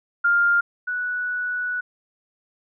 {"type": "tone pair in turn", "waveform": "sine", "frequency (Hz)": [1402, 1475.4], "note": ["F6", "F#6"], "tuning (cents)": [6, -5], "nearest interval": "minor second", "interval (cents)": 89, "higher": "second", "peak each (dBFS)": [-15, -23], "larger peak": "first", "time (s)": [[0.24, 0.61], [0.87, 1.81]], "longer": "second", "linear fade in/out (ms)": 10, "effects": []}